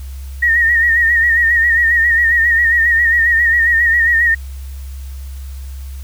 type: tone with vibrato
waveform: sine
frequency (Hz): 1864.7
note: A#6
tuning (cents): 0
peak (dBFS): -9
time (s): 0.42-4.35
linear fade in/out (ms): 10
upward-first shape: sine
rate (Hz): 7.4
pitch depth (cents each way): 58
effects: added 67 Hz sine -25 dBFS peak until 6.03 s + white hiss -44 dBFS RMS until 6.03 s